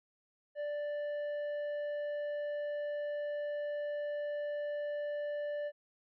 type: tone with tanh clipping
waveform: triangle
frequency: 587.3 Hz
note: D5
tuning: in tune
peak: -36 dBFS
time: 0.55-5.72 s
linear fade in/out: 50 ms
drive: 11 dB
effects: none